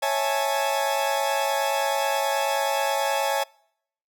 40% pulse chord, A major seventh, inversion first, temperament equal with one note detuned, 552.4 / 659.3 / 830.6 / 880 Hz, C#5 / E5 / G#5 / A5, -6 / 0 / 0 / 0 cents, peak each -26 / -29 / -26 / -27 dBFS, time 0.02-3.44 s, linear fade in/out 10 ms, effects noise-tail reverb RT60 0.7 s tail -26 dB re dry

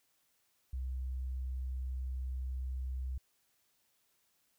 sine tone, 64.3 Hz, C2, 30 cents flat, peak -35 dBFS, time 0.73-3.18 s, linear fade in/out 5 ms, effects white hiss -75 dBFS RMS until 4.58 s

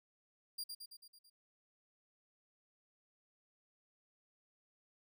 sawtooth tone with echo, 4784 Hz, D8, 31 cents sharp, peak -37 dBFS, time 0.58-0.64 s, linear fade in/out 10 ms, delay 110 ms, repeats 6, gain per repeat -4 dB, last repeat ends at 1.3 s, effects none

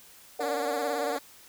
sine chord, Bb augmented, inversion none, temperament just, 466.2 / 582.7 / 728.4 Hz, Bb4 / D5 / F#5, 0 / -14 / -27 cents, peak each -33 dBFS, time 0.39-1.17 s, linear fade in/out 5 ms
10% pulse tone with vibrato, 285 Hz, C#4, 48 cents sharp, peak -24 dBFS, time 0.4-1.19 s, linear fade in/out 10 ms, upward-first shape sine, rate 18 Hz, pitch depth 85 cents each way
effects white hiss -53 dBFS RMS until 1.48 s

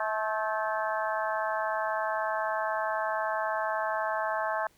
harmonic tone with a mistuned harmonic, 216.2 Hz, A3, 30 cents flat, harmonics 3 / 4 / 5 / 6 / 7 / 8, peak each -32 / -33 / -34 / -39 / -36 / -39 dBFS, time 0-4.67 s, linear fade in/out 2 ms, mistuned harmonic 7, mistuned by +49 cents, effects pink hiss -64 dBFS RMS until 4.77 s

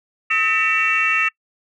sine tone cluster, 1285 / 1805 / 1962 / 2270 / 2697 Hz, E6 / A6 / B6 / C#7 / E7, -45 / +44 / -12 / +41 / +39 cents, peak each -22 / -23 / -27 / -23 / -18 dBFS, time 0.3-1.29 s, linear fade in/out 10 ms, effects noise-tail reverb RT60 0.1 s tail -25 dB re dry + tanh soft clip ceiling -7 dBFS

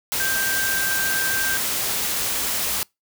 sine tone in noise, 1573 Hz, G6, 6 cents sharp, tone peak -23 dBFS, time 0.2-1.57 s, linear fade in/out 0 ms, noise white, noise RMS -24 dBFS, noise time 0.12-2.83 s, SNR -2 dB, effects noise-tail reverb RT60 0.2 s tail -26 dB re dry

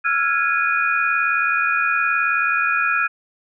sine tone cluster, 1337 / 1416 / 1657 / 2463 Hz, E6 / F6 / G#6 / D#7, +24 / +23 / -4 / -18 cents, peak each -22 dBFS, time 0.04-3.08 s, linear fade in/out 20 ms, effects none

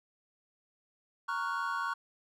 triangle chord, Gb major seventh, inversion first, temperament equal, 932.3 / 1108.7 / 1396.9 / 1480 Hz, Bb5 / Db6 / F6 / Gb6, 0 / 0 / 0 / 0 cents, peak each -37 / -33 / -37 / -36 dBFS, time 1.28-1.94 s, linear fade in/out 10 ms, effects none

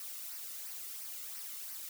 blue noise with flanger, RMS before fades -44 dBFS, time 0-1.89 s, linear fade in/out 2 ms, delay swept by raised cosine 0.27 to 1.27 ms, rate 2.9 Hz, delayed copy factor -0.5, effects none

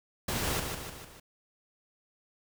pink noise with echo, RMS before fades -32 dBFS, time 0.28-0.6 s, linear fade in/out 5 ms, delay 150 ms, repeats 4, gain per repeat -5 dB, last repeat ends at 1.2 s, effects none

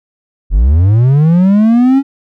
triangle linear sweep, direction up, 40.01 to 279.4 Hz, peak -3 dBFS, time 0.5-2.03 s, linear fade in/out 50 ms, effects none

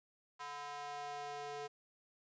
square tone with high-pass filter sweep, 144.9 Hz, D3, 23 cents flat, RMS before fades -45 dBFS, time 0.39-1.68 s, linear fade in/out 20 ms, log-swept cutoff 1000 to 520 Hz, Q 2.7, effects resampled to 16000 Hz + 12-bit

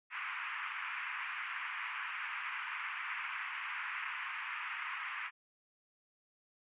white band-pass noise, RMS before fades -41 dBFS, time 0.1-5.31 s, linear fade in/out 50 ms, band 990 to 2600 Hz, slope 48 dB/octave, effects resampled to 8000 Hz

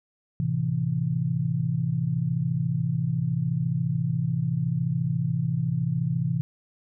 sine chord, A minor, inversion none, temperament equal, 110 / 130.81 / 164.81 Hz, A2 / C3 / E3, 0 / 0 / 0 cents, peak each -32 / -26 / -26 dBFS, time 0.4-6.41 s, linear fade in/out 0 ms, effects none

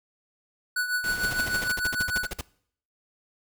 square tone with tremolo, 1480 Hz, F#6, in tune, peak -23 dBFS, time 0.76-2.27 s, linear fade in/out 5 ms, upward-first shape triangle, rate 6.6 Hz, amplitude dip 75%
pink noise, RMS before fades -38 dBFS, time 1.04-1.68 s, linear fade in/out 0 ms
pink noise bursts, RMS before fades -32 dBFS, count 16, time 1.23-2.412 s, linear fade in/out 5 ms, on 27 ms, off 50 ms
effects noise-tail reverb RT60 0.6 s tail -21 dB re dry

